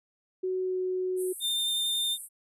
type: tone with pitch glide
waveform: sine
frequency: 371.9 to 369.5 Hz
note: F#4 to F#4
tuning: +9 to -2 cents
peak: -27 dBFS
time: 0.43-1.33 s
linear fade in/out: 10 ms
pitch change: -11 cents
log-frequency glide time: 0.62-0.78 s
type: band-pass noise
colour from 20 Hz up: white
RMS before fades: -42 dBFS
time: 1.16-2.29 s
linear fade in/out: 50 ms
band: 8300 to 12000 Hz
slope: 96 dB/octave
type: tone with vibrato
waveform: 45% pulse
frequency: 3612 Hz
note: A7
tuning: 45 cents sharp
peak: -26 dBFS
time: 1.4-2.18 s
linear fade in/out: 50 ms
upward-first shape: sine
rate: 11 Hz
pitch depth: 10 cents each way
effects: resampled to 32000 Hz